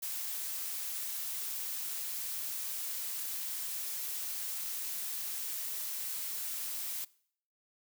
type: noise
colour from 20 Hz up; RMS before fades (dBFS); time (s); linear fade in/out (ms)
blue; -38; 0.02-7.05; 10
effects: noise-tail reverb RT60 0.6 s tail -22 dB re dry